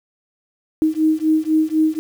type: beating tone pair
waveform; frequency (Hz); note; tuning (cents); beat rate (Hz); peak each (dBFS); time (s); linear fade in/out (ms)
sine; 311.9 / 315.9; D#4 / D#4; +4 / +26; 4; -17; 0.82-1.99; 0
effects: 7-bit